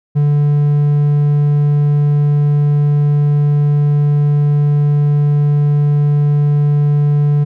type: tone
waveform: triangle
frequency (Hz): 146.1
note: D3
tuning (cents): -9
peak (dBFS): -7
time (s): 0.15-7.45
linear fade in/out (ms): 20
effects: none

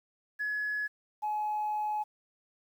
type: tone pair in turn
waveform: sine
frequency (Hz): 1694 / 847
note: G#6 / G#5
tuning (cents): +34 / +34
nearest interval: octave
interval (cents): 1200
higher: first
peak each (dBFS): -29 / -28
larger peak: second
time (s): 0.39-0.88 / 1.22-2.04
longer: second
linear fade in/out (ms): 20
effects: tanh soft clip ceiling -26 dBFS + 10-bit

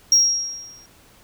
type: tone with exponential decay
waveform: sine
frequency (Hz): 5610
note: F8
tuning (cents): +7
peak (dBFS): -7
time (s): 0.12-0.86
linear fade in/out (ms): 2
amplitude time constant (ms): 160
effects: tanh soft clip ceiling -9 dBFS + pink hiss -52 dBFS RMS until 1.23 s

